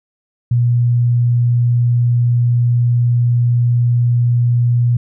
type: tone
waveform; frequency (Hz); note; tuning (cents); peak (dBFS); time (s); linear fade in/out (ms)
sine; 120.5; B2; -42; -10; 0.51-4.97; 5
effects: none